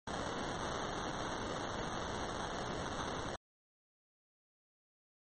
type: noise with sample-and-hold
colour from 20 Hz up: violet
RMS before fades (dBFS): -40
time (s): 0.07-3.36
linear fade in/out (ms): 5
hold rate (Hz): 2450
effects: MP3 32 kbps